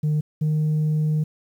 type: tone pair in turn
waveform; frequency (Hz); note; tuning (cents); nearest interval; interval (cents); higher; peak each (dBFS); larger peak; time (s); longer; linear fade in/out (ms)
sine; 151.5 / 153.79; D#3 / D#3; -46 / -20; unison; 26; second; -16; neither; 0.03-0.21 / 0.41-1.24; second; 10
effects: tanh soft clip ceiling -17 dBFS + 9-bit